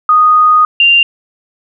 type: tone pair in turn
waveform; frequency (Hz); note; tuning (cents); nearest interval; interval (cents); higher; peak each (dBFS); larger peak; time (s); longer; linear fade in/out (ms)
sine; 1240 / 2784; D#6 / F7; -6 / -6; octave + major second; 1400; second; -4; neither; 0.09-0.65 / 0.8-1.03; first; 2
effects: none